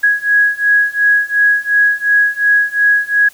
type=beating tone pair; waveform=sine; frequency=1661.2 / 1664 Hz; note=G#6 / G#6; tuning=0 / +3 cents; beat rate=2.8 Hz; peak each=-13 / -12 dBFS; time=0.03-3.29 s; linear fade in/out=10 ms; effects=white hiss -43 dBFS RMS until 3.33 s